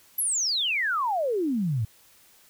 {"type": "exponential sweep", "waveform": "sine", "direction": "down", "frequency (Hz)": [11990, 101.7], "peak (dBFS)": -23, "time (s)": [0.18, 1.85], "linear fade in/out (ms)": 5, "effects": ["white hiss -57 dBFS RMS until 2.49 s"]}